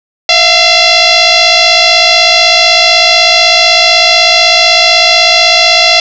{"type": "tone with frequency modulation", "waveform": "sine", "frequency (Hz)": 713, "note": "F5", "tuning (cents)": 36, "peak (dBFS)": -3, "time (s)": [0.29, 6], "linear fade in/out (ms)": 2, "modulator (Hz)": 685, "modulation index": 6.9, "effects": []}